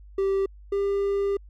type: tone pair in turn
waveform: triangle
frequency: 389.9 / 398.8 Hz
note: G4 / G4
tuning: -9 / +30 cents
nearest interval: unison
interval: 39 cents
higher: second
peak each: -19 / -20 dBFS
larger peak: first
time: 0.18-0.46 / 0.72-1.37 s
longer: second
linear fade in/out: 5 ms
effects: added 50 Hz sine -44 dBFS peak until 1.49 s